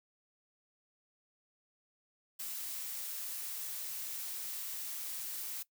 blue noise, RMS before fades -41 dBFS, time 2.39-5.63 s, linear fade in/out 10 ms, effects noise-tail reverb RT60 0.1 s tail -19 dB re dry

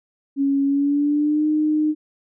sine tone with pitch glide, 277.2 to 305.8 Hz, C#4 to D#4, 0 to -30 cents, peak -16 dBFS, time 0.36-1.95 s, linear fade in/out 50 ms, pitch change +170 cents, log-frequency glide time 0.65-1.47 s, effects none

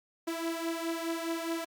sawtooth beating tone pair, 329.6 / 334.4 Hz, E4 / E4, 0 / +25 cents, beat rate 4.8 Hz, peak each -30 / -33 dBFS, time 0.27-1.65 s, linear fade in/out 10 ms, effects Opus 48 kbps

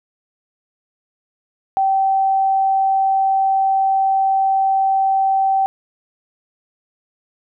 sine tone, 774 Hz, G5, 22 cents flat, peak -13 dBFS, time 1.77-5.66 s, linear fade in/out 0 ms, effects none

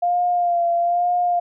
sine tone with vibrato, 698.5 Hz, F5, in tune, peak -16 dBFS, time 0.02-1.4 s, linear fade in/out 10 ms, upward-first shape sine, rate 1.1 Hz, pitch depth 32 cents each way, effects none

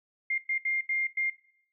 sine tone bursts at uneven times, 2114 Hz, C7, 17 cents sharp, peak -26 dBFS, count 5, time 0.3-0.38 / 0.49-0.58 / 0.65-0.81 / 0.89-1.07 / 1.17-1.3 s, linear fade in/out 5 ms, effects noise-tail reverb RT60 0.7 s tail -18 dB re dry

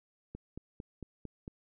click train, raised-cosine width 3 ms, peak -29 dBFS, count 6, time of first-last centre 0.35-1.479 s, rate 4.43 Hz, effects none

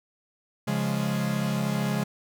45% pulse chord, Db major, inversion none, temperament equal, 138.59 / 174.61 / 207.7 Hz, Db3 / F3 / Ab3, 0 / 0 / 0 cents, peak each -29 / -31 / -28 dBFS, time 0.67-2.04 s, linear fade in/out 10 ms, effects none

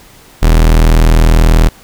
40% pulse tone, 40.29 Hz, E1, 39 cents flat, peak -3 dBFS, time 0.42-1.69 s, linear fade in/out 10 ms, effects pink hiss -40 dBFS RMS until 1.83 s

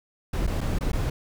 brown noise with dropouts, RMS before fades -25 dBFS, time 0.33-1.1 s, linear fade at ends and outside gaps 5 ms, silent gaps 0.467-0.474 / 0.608-0.612 / 0.787-0.808 / 0.918-0.93 s, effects none

